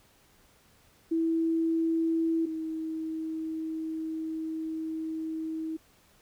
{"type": "tone pair in turn", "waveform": "sine", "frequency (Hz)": [327.3, 319.3], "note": ["E4", "D#4"], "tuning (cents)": [-12, 45], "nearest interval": "unison", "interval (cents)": 43, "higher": "first", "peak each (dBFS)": [-24, -31], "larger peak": "first", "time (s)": [[1.11, 2.46], [2.46, 5.77]], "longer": "second", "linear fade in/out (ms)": 10, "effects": ["pink hiss -62 dBFS RMS until 6.21 s"]}